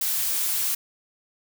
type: noise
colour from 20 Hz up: blue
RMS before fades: -25 dBFS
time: 0.01-0.75 s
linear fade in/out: 5 ms
effects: none